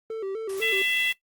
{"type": "tone with vibrato", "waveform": "triangle", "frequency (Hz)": 415.3, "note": "G#4", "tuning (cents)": 0, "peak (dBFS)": -26, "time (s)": [0.1, 0.82], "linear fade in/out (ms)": 2, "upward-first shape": "square", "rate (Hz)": 4, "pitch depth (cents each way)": 120}
{"type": "noise", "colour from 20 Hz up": "white", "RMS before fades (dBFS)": -41, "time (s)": [0.49, 1.13], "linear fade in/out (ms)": 5}
{"type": "harmonic tone", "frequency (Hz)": 669, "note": "E5", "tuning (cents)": 25, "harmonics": [3, 4, 5], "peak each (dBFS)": [-26, -26, -29], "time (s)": [0.61, 1.13], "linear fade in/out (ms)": 20}
{"effects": ["noise-tail reverb RT60 0.1 s tail -17 dB re dry", "Opus 24 kbps"]}